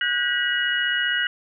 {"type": "tone cluster", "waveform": "sine", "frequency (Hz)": [1464, 1599, 1930, 2900], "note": ["F#6", "G6", "B6", "F#7"], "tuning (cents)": [-19, 34, -40, -35], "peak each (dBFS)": [-25, -27, -26, -25], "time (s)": [0.01, 1.27], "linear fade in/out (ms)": 2, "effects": []}